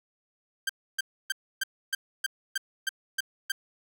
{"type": "tone bursts", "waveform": "sawtooth", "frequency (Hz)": 1574, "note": "G6", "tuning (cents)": 7, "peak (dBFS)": -22, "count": 10, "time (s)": [0.67, 3.52], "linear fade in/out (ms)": 5, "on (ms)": 24, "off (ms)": 290, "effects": []}